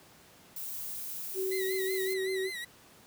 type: noise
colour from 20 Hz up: violet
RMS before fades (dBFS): -39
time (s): 0.56-2.14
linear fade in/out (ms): 5
type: tone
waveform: sine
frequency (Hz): 379.6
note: F#4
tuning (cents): +44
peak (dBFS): -30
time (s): 1.34-2.51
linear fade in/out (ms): 50
type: tone with vibrato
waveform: 30% pulse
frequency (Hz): 1975.5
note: B6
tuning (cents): 0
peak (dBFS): -34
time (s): 1.51-2.65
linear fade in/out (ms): 10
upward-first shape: sine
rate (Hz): 5.3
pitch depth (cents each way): 86
effects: pink hiss -57 dBFS RMS until 3.06 s + high-pass 100 Hz 12 dB/octave